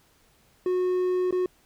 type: tone with dropouts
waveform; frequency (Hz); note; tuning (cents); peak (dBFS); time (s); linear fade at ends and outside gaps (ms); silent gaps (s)
triangle; 364.9; F#4; -24; -20; 0.66-1.46; 2; 1.309-1.325
effects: pink hiss -62 dBFS RMS until 1.65 s